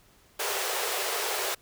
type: high-pass noise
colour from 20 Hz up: pink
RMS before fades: -30 dBFS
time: 0.39-1.55 s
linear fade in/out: 10 ms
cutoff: 370 Hz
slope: 96 dB/octave
effects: pink hiss -60 dBFS RMS until 1.61 s